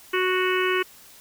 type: harmonic tone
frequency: 369.6 Hz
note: F#4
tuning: 2 cents flat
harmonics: 1 / 3 / 4 / 5 / 6 / 7 / 8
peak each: -23 / -28 / -29 / -30 / -31 / -31 / -32 dBFS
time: 0.13-0.83 s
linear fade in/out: 10 ms
effects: white hiss -49 dBFS RMS until 1.2 s